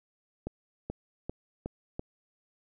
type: accelerating click train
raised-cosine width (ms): 2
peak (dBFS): -21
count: 5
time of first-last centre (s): 0.47-1.994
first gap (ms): 430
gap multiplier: 0.92
effects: none